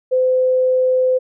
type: tone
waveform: sine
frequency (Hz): 512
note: C5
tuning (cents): -38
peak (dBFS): -12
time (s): 0.11-1.19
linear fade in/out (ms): 20
effects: none